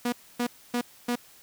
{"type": "tone bursts", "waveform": "sawtooth", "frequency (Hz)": 242, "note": "B3", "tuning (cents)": -35, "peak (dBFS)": -21, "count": 4, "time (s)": [0.05, 1.156], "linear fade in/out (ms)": 5, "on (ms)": 74, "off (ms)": 270, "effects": ["white hiss -54 dBFS RMS until 1.42 s"]}